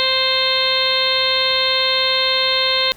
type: harmonic tone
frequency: 523.3 Hz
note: C5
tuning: in tune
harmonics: 1 / 2 / 3 / 4 / 5 / 6 / 7 / 8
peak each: -23 / -25 / -28 / -24 / -26 / -24 / -20 / -20 dBFS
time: 0-2.92 s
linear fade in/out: 0 ms
effects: pink hiss -45 dBFS RMS until 2.96 s